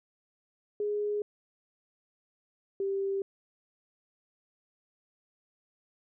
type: tone pair in turn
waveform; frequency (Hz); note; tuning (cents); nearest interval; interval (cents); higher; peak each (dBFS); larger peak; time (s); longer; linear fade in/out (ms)
sine; 415.3 / 392; G#4 / G4; 0 / 0; minor second; 100; first; -28; neither; 0.8-1.22 / 2.8-3.22; neither; 2
effects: none